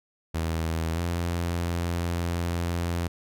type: tone with pitch glide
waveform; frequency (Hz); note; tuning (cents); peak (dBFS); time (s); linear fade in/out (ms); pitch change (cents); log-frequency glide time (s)
sawtooth; 81.5 to 85.9; E2 to F2; -19 to -28; -22; 0.34-3.08; 10; +91; 0.94-0.99
effects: none